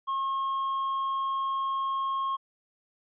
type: tone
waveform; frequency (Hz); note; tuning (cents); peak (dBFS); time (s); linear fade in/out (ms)
triangle; 1080; C#6; -45; -25; 0.07-2.37; 20
effects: resampled to 11025 Hz